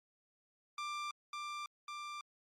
sawtooth tone with echo, 1184 Hz, D6, 14 cents sharp, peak -35 dBFS, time 0.78-1.11 s, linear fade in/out 2 ms, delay 550 ms, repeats 2, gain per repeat -2 dB, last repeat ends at 2.21 s, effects low-pass 6000 Hz 12 dB/octave + Opus 48 kbps

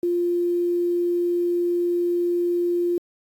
sine tone with quantisation, 349.2 Hz, F4, in tune, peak -19 dBFS, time 0.03-2.98 s, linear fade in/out 2 ms, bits 8, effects AAC 64 kbps

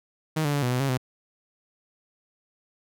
sawtooth tone with pitch steps, 157 / 145.3 / 143.3 / 123.7 / 125.7 / 137.4 / 127.8 Hz, D#3 / D3 / D3 / B2 / B2 / C#3 / C3, +16 / -18 / -42 / +3 / +31 / -15 / -40 cents, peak -19 dBFS, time 0.36-0.976 s, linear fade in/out 10 ms, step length 88 ms, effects none

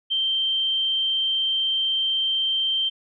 sine tone, 3136 Hz, G7, in tune, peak -20 dBFS, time 0.1-2.9 s, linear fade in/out 20 ms, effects none

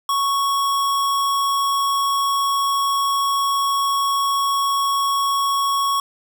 square tone, 1108.7 Hz, C#6, in tune, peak -18 dBFS, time 0.09-6 s, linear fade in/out 2 ms, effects none

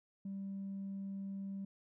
triangle tone with tanh clipping, 195.7 Hz, G3, 3 cents flat, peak -40 dBFS, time 0.25-1.65 s, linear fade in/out 5 ms, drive 5 dB, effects none

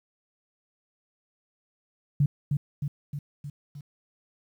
sine tone with echo, 143.7 Hz, D3, 37 cents flat, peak -18 dBFS, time 2.2-2.26 s, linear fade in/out 5 ms, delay 310 ms, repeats 5, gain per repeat -4 dB, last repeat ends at 3.81 s, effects 10-bit

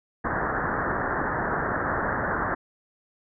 white low-pass noise, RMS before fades -27 dBFS, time 0.24-2.55 s, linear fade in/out 10 ms, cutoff 1800 Hz, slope 96 dB/octave, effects none

